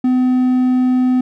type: tone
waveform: triangle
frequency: 253.5 Hz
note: B3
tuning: 45 cents sharp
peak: -9 dBFS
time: 0.04-1.21 s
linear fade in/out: 5 ms
effects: none